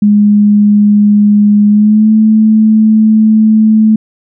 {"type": "tone with pitch glide", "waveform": "sine", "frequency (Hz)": [207.1, 217.6], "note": ["G#3", "A3"], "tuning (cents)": [-5, -19], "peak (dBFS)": -3, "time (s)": [0.02, 3.96], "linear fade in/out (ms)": 5, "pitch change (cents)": 86, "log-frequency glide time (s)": [1.68, 2.11], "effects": []}